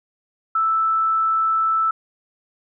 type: tone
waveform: sine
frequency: 1318.5 Hz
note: E6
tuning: in tune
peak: -16 dBFS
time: 0.55-1.91 s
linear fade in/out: 5 ms
effects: none